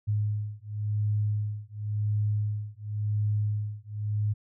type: beating tone pair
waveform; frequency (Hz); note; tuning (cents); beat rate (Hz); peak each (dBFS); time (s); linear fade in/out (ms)
sine; 104.6 / 105.53; G#2 / G#2; +13 / +28; 0.93; -29; 0.07-4.34; 20
effects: none